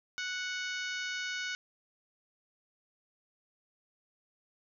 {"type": "harmonic tone with a mistuned harmonic", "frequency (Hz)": 739, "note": "F#5", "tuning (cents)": -2, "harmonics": [2, 3, 4, 5, 6, 7, 8, 9], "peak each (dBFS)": [-37, -41, -43, -45, -47, -48, -49, -50], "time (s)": [0.18, 1.55], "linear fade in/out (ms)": 0, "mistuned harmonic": 9, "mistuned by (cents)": -15, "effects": []}